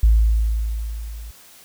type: tone with level ramp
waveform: sine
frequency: 55 Hz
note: A1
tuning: in tune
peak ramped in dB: -8 to -32 dBFS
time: 0.03-1.31 s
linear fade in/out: 5 ms
effects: tanh soft clip ceiling -5 dBFS + white hiss -47 dBFS RMS until 1.64 s